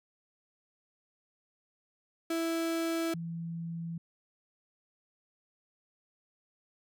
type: tone pair in turn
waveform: 35% pulse / sine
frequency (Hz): 330 / 167.01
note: E4 / E3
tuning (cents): +2 / +23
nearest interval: octave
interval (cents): 1179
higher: first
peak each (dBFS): -28 / -35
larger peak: first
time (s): 2.3-3.14 / 3.14-3.98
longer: neither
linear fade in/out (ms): 5
effects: none